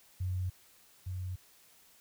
sine tone pair in turn, 91.8 / 91.8 Hz, F#2 / F#2, -13 / -13 cents, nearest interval unison, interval 0 cents, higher neither, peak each -31 / -35 dBFS, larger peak first, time 0.2-0.5 / 1.06-1.36 s, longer neither, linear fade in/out 10 ms, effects white hiss -62 dBFS RMS until 2 s

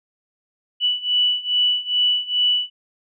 sine beating tone pair, 2960 / 2962.4 Hz, F#7 / F#7, 0 / +1 cents, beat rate 2.4 Hz, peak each -21 / -19 dBFS, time 0.8-2.7 s, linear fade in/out 50 ms, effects none

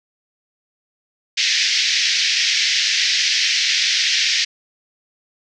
white band-pass noise, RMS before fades -18 dBFS, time 1.37-4.45 s, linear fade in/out 10 ms, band 1800 to 5800 Hz, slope 48 dB/octave, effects none

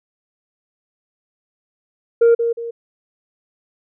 sine tone with echo, 465.9 Hz, A#4, 1 cent flat, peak -6 dBFS, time 2.21-2.35 s, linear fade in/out 10 ms, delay 180 ms, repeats 2, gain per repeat -9 dB, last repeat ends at 2.71 s, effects tanh soft clip ceiling -7 dBFS

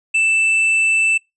sine tone with tanh clipping, 2649 Hz, E7, 8 cents sharp, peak -14 dBFS, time 0.14-1.18 s, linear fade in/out 10 ms, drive 6 dB, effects noise-tail reverb RT60 0.2 s tail -25 dB re dry + resampled to 24000 Hz

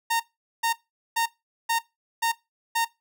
sawtooth tone bursts, 920 Hz, A#5, 23 cents flat, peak -18 dBFS, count 6, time 0.1-2.85 s, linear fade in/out 10 ms, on 100 ms, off 430 ms, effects noise-tail reverb RT60 0.2 s tail -18 dB re dry

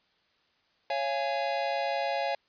square chord, Db major, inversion none, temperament equal with one note detuned, 554.4 / 684.5 / 830.6 Hz, Db5 / F5 / Ab5, 0 / -35 / 0 cents, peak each -33 dBFS, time 0.9-2.35 s, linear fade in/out 2 ms, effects white hiss -69 dBFS RMS until 2.48 s + resampled to 11025 Hz

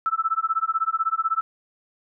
sine tone with tremolo, 1318.5 Hz, E6, in tune, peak -17 dBFS, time 0.06-1.41 s, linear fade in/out 0 ms, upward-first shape sine, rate 16 Hz, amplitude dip 100%, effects none

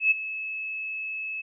sine tone with ADSR envelope, 2595 Hz, E7, 28 cents flat, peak -15 dBFS, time 0-1.42 s, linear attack 110 ms, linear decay 17 ms, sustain -15 dB, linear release 17 ms, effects none

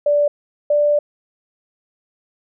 sine tone pair in turn, 584 / 588.4 Hz, D5 / D5, -10 / +3 cents, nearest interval unison, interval 13 cents, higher second, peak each -12 dBFS, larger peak neither, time 0.06-0.28 / 0.7-0.99 s, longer second, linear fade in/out 5 ms, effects none

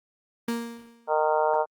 35% pulse tone with exponential decay, 233.4 Hz, A#3, 2 cents sharp, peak -22 dBFS, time 0.48-1.13 s, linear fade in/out 5 ms, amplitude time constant 140 ms
harmonic tone, 154.2 Hz, D#3, 15 cents flat, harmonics 3 / 4 / 5 / 6 / 7 / 8 / 9, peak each -27 / -25 / -28 / -26 / -35 / -37 / -35 dBFS, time 1.07-1.66 s, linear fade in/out 50 ms
effects Opus 32 kbps

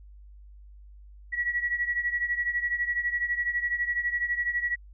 sine beating tone pair, 1927 / 1939 Hz, B6 / B6, -43 / -32 cents, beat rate 12 Hz, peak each -27 / -31 dBFS, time 1.32-4.76 s, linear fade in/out 20 ms, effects added 50 Hz sine -46 dBFS peak until 4.93 s

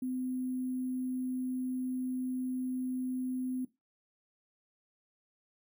sine tone with sample-and-hold, 255.6 Hz, C4, 40 cents flat, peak -32 dBFS, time 0.02-3.65 s, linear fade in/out 5 ms, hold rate 11025 Hz, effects noise-tail reverb RT60 0.2 s tail -17 dB re dry

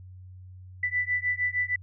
sine beating tone pair, 1979 / 1985.5 Hz, B6 / B6, +3 / +9 cents, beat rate 6.5 Hz, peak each -28 dBFS, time 0.83-1.76 s, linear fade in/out 5 ms, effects added 92 Hz sine -43 dBFS peak until 1.82 s

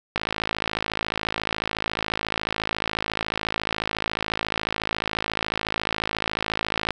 click train, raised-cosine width 0.3 ms, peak -8 dBFS, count 366, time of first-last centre 0.16-6.907 s, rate 54.1 Hz, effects none

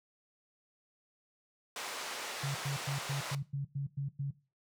pink band-pass noise, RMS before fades -41 dBFS, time 1.76-3.35 s, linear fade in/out 2 ms, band 630 to 8200 Hz, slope 12 dB/octave
sine tone bursts, 139.7 Hz, C#3, 14 cents sharp, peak -32 dBFS, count 9, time 2.43-4.31 s, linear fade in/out 10 ms, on 120 ms, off 100 ms
effects noise-tail reverb RT60 0.3 s tail -17 dB re dry

